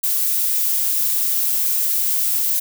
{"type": "noise", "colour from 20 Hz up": "violet", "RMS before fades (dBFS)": -19, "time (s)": [0.03, 2.6], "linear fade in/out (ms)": 10, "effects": []}